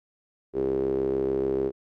sawtooth tone with band-pass filter, 66.8 Hz, C2, 36 cents sharp, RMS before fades -26 dBFS, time 0.53-1.72 s, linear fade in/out 50 ms, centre 390 Hz, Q 8.4, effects none

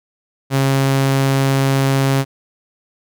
sawtooth tone, 135.8 Hz, C#3, 35 cents flat, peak -9 dBFS, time 0.5-2.25 s, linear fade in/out 50 ms, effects none

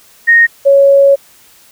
sine tone pair in turn, 1858 / 555.3 Hz, A#6 / C#5, -6 / +3 cents, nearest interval octave + major sixth, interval 2091 cents, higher first, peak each -3 dBFS, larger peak neither, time 0.27-0.47 / 0.65-1.16 s, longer second, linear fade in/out 20 ms, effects white hiss -44 dBFS RMS until 1.71 s

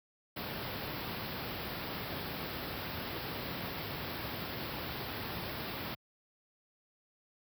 pink band-stop noise, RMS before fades -39 dBFS, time 0.36-5.95 s, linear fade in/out 10 ms, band 5200 to 12000 Hz, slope 96 dB/octave, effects high-pass 80 Hz 12 dB/octave

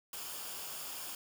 white noise with comb filter, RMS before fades -43 dBFS, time 0.13-1.15 s, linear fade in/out 2 ms, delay 0.5 ms, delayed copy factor -0.5, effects none

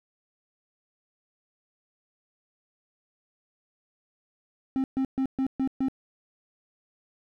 triangle tone bursts, 265.4 Hz, C4, 25 cents sharp, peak -21 dBFS, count 6, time 4.76-5.884 s, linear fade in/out 0 ms, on 79 ms, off 130 ms, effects none

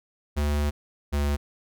square tone pair in turn, 73.42 / 72.12 Hz, D2 / D2, 0 / -31 cents, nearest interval unison, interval 31 cents, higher first, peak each -23 dBFS, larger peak neither, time 0.36-0.71 / 1.12-1.37 s, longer first, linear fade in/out 20 ms, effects none

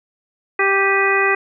harmonic tone with a mistuned harmonic, 392 Hz, G4, in tune, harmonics 1 / 2 / 3 / 4 / 5 / 6, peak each -19 / -24 / -21 / -22 / -18 / -22 dBFS, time 0.59-1.35 s, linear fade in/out 5 ms, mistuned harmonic 6, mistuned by +95 cents, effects none

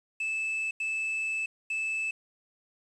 triangle tone bursts at uneven times, 2623 Hz, E7, 9 cents flat, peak -27 dBFS, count 3, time 0.2-0.71 / 0.8-1.46 / 1.7-2.11 s, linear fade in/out 5 ms, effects resampled to 24000 Hz + 9-bit

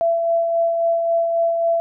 sine tone with tremolo, 671 Hz, E5, 31 cents sharp, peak -14 dBFS, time 0.01-1.8 s, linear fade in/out 0 ms, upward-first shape sine, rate 3.7 Hz, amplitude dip 35%, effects none

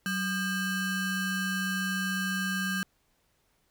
square ring-modulated tone, 704 Hz, F5, 14 cents sharp, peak -26 dBFS, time 0.06-2.83 s, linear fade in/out 0 ms, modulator 893 Hz, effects pink hiss -71 dBFS RMS until 3.7 s

